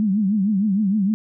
sine tone with vibrato, 202.8 Hz, G#3, 41 cents flat, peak -16 dBFS, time 0-1.14 s, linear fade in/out 0 ms, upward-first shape triangle, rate 6.5 Hz, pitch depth 170 cents each way, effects none

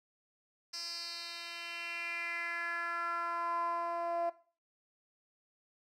10% pulse tone with band-pass filter sweep, 341 Hz, F4, 41 cents flat, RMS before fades -37 dBFS, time 0.73-4.3 s, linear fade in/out 10 ms, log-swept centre 5300 to 690 Hz, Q 4.3, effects noise-tail reverb RT60 0.4 s tail -17 dB re dry

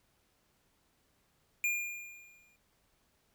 square tone with exponential decay, 2412 Hz, D7, 46 cents sharp, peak -28 dBFS, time 1.64-2.56 s, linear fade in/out 1 ms, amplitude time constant 200 ms, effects pink hiss -73 dBFS RMS until 3.34 s

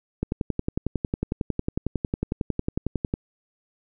click train, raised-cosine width 3 ms, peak -11 dBFS, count 33, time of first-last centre 0.23-3.139 s, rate 11 Hz, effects none

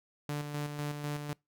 sawtooth tone with tremolo, 146.9 Hz, D3, 1 cent sharp, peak -29 dBFS, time 0.29-1.33 s, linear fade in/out 2 ms, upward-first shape square, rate 4 Hz, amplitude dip 45%, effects noise-tail reverb RT60 0.2 s tail -25 dB re dry

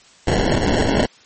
white noise with sample-and-hold, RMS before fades -17 dBFS, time 0.27-1.06 s, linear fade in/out 2 ms, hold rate 1225 Hz, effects white hiss -49 dBFS RMS until 1.25 s + MP3 32 kbps

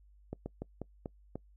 slowing click train, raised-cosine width 2 ms, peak -25 dBFS, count 6, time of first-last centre 0.33-1.356 s, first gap 130 ms, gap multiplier 1.23, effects noise-tail reverb RT60 0.1 s tail -24 dB re dry + added 50 Hz sine -58 dBFS peak until 1.56 s

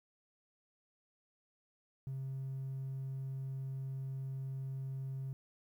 triangle tone, 133.9 Hz, C3, 40 cents sharp, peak -35 dBFS, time 2.07-5.33 s, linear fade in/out 0 ms, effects tanh soft clip ceiling -34 dBFS + 12-bit

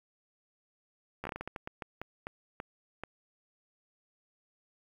slowing click train, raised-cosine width 0.5 ms, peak -23 dBFS, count 15, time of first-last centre 1.24-3.036 s, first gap 13 ms, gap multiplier 1.31, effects 9-bit

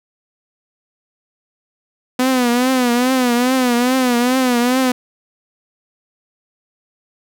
sawtooth tone with vibrato, 249.7 Hz, B3, 19 cents sharp, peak -9 dBFS, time 2.19-4.92 s, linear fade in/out 5 ms, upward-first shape triangle, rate 2.4 Hz, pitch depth 100 cents each way, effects none

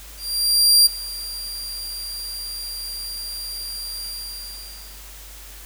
sawtooth tone with ADSR envelope, 4753 Hz, D8, 20 cents sharp, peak -7 dBFS, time 0.17-5.04 s, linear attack 690 ms, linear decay 14 ms, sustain -19 dB, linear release 990 ms, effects added 50 Hz sine -41 dBFS peak until 5.65 s + white hiss -42 dBFS RMS until 5.65 s

